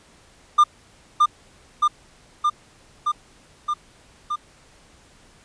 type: tone with echo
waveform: triangle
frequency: 1202 Hz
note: D6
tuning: 40 cents sharp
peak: -8 dBFS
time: 0.58-0.64 s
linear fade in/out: 10 ms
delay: 620 ms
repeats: 6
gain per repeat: -2 dB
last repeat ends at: 4.36 s
effects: pink hiss -53 dBFS RMS until 5.44 s + resampled to 22050 Hz